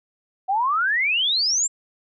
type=exponential sweep; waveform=sine; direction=up; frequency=738 to 7600 Hz; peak=-18 dBFS; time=0.48-1.68 s; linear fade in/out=20 ms; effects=none